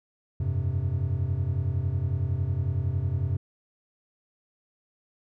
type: chord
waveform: triangle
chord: F suspended second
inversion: none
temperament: just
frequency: 87.31 / 98.22 / 130.96 Hz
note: F2 / G2 / C3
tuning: 0 / +4 / +2 cents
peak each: -27 dBFS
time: 0.4-3.37 s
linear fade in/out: 5 ms
effects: none